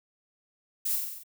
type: noise with echo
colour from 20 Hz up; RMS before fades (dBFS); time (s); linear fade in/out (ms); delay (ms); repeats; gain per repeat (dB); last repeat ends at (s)
violet; -29; 0.85-0.96; 10; 46; 6; -3; 1.236
effects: none